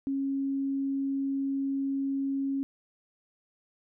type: tone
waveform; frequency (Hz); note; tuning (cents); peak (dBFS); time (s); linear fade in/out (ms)
sine; 273.6; C#4; -23; -27; 0.07-2.63; 0
effects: none